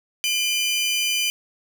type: tone pair together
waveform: sawtooth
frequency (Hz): 2400 / 3024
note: D7 / F#7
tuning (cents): +37 / +37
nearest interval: major third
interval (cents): 400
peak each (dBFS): -20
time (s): 0.24-1.3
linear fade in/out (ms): 0
effects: none